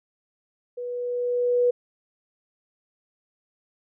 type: tone with level ramp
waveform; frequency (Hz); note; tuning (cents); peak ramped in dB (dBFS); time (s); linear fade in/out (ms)
sine; 488.8; B4; -18; -30 to -16; 0.77-1.71; 10
effects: none